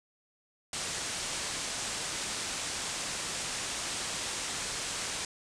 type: low-pass noise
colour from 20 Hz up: white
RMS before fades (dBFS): -36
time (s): 0.73-5.25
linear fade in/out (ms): 2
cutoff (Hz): 9000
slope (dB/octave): 48
effects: none